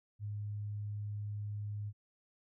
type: tone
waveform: sine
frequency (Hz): 103.83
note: G#2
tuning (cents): 0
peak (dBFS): -37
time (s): 0.19-1.93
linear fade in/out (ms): 50
effects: none